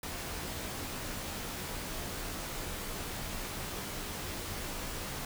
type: noise with comb filter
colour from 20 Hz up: pink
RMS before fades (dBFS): -39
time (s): 0.03-5.25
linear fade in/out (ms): 2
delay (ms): 18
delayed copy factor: -0.55
effects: none